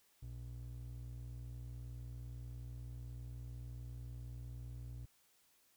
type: ring-modulated tone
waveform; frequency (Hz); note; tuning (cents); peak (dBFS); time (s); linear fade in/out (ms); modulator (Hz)
triangle; 90; F#2; -47; -40; 0.22-5.06; 10; 30
effects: white hiss -72 dBFS RMS until 5.76 s